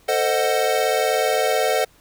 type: chord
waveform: square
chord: A diminished seventh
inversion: none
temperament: equal with one note detuned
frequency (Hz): 447.2 / 523.3 / 622.3 / 740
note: A4 / C5 / Eb5 / Gb5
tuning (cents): +28 / 0 / 0 / 0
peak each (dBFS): -24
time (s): 0.08-1.85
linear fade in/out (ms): 10
effects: pink hiss -55 dBFS RMS until 2 s